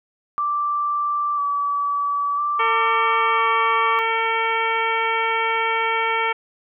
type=tone with vibrato; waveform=sine; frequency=1160 Hz; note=D6; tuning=22 cents flat; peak=-19 dBFS; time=0.38-3.99 s; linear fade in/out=0 ms; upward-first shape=square; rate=0.5 Hz; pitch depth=19 cents each way
type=harmonic tone; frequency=451.9 Hz; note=A4; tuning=46 cents sharp; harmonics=1 / 2 / 3 / 4 / 5 / 6 / 7; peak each=-27 / -23 / -25 / -29 / -24 / -34 / -33 dBFS; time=2.59-6.33 s; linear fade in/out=10 ms
effects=none